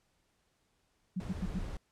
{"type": "tone bursts", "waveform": "sine", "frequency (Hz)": 184.6, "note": "F#3", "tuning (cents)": -4, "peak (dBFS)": -31, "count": 4, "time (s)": [1.16, 1.591], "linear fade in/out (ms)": 10, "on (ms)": 44, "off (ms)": 85}
{"type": "noise", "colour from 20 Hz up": "brown", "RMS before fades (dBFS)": -40, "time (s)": [1.2, 1.77], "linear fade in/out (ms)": 2}
{"effects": ["pink hiss -75 dBFS RMS until 1.91 s", "low-pass 10000 Hz 12 dB/octave"]}